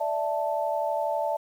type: chord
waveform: sine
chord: D suspended second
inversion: none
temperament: equal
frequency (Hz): 587.3 / 659.3 / 880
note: D5 / E5 / A5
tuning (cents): 0 / 0 / 0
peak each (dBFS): -29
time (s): 0-1.37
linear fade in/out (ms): 10
effects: 9-bit